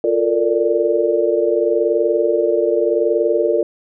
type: chord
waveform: sine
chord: Bb major seventh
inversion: second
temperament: equal with one note detuned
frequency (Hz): 349.2 / 445.4 / 466.2 / 587.3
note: F4 / A4 / Bb4 / D5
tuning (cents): 0 / +21 / 0 / 0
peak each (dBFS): -19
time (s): 0.04-3.63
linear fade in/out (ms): 2
effects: none